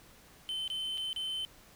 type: tone with dropouts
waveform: triangle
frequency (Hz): 3070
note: G7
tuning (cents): -37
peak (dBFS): -32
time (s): 0.49-1.45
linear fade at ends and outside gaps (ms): 0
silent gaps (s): 0.678-0.701 / 0.975-0.98 / 1.13-1.162
effects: pink hiss -58 dBFS RMS until 1.75 s